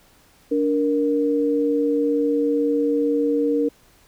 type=tone pair together; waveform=sine; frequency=290 / 467.9 Hz; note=D4 / A#4; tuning=-22 / +6 cents; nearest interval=minor sixth; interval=828 cents; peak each=-20 dBFS; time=0.51-3.69 s; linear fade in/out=10 ms; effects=pink hiss -55 dBFS RMS until 4.07 s